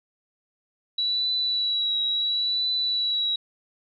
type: tone with vibrato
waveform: sine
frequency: 3921 Hz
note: B7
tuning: 13 cents flat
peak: -22 dBFS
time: 0.98-3.36 s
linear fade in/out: 5 ms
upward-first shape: triangle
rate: 0.72 Hz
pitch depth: 32 cents each way
effects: none